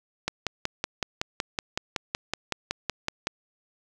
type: click train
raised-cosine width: 0.2 ms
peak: -9 dBFS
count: 17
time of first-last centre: 0.28-3.271 s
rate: 5.35 Hz
effects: none